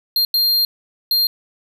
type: tone bursts at uneven times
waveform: square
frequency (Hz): 4200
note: C8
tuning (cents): +6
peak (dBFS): -14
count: 3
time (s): 0.16-0.25 / 0.34-0.65 / 1.11-1.27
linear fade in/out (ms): 2
effects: 8-bit